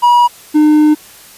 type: tone pair in turn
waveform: triangle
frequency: 965 / 303.4 Hz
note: B5 / D#4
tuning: -40 / -44 cents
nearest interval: octave + minor sixth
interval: 2004 cents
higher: first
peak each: -3 dBFS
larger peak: neither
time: 0.02-0.28 / 0.54-0.95 s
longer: second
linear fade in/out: 20 ms
effects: white hiss -38 dBFS RMS until 1.37 s + resampled to 32000 Hz